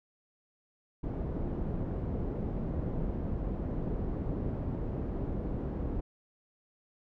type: low-pass noise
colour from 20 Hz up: pink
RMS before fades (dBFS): -34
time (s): 1.03-6.01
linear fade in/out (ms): 10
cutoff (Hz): 420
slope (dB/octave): 12
effects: none